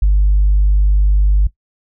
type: tone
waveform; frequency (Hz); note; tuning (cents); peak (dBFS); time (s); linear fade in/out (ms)
sine; 50; G1; +35; -7; 0.02-1.47; 5
effects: noise-tail reverb RT60 0.1 s tail -18 dB re dry + tanh soft clip ceiling -5 dBFS